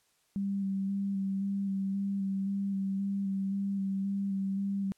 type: tone with vibrato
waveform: sine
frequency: 196 Hz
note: G3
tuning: in tune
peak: -29 dBFS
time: 0.36-4.92 s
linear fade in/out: 0 ms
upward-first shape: square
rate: 1.9 Hz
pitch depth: 16 cents each way
effects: white hiss -71 dBFS RMS until 4.97 s + low-pass 11000 Hz 12 dB/octave